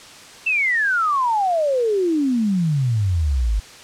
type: exponential sweep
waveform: sine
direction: down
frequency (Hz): 2716 to 49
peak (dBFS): -16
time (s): 0.46-3.6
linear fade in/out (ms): 10
effects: white hiss -41 dBFS RMS until 3.83 s + low-pass 7000 Hz 12 dB/octave